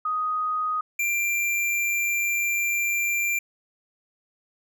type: tone pair in turn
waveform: sine / square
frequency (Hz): 1248 / 2371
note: D#6 / D7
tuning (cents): +5 / +16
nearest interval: major seventh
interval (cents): 1111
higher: second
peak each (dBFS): -23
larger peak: neither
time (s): 0.05-0.81 / 0.99-3.39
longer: second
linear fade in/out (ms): 5
effects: none